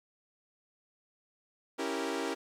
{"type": "chord", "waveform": "sawtooth", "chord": "C# diminished seventh", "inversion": "none", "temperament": "equal", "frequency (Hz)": [277.2, 329.6, 392, 466.2], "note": ["C#4", "E4", "G4", "Bb4"], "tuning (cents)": [0, 0, 0, 0], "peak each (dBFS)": -34, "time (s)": [1.78, 2.35], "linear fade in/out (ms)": 20, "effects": ["low-pass 9000 Hz 12 dB/octave", "11-bit"]}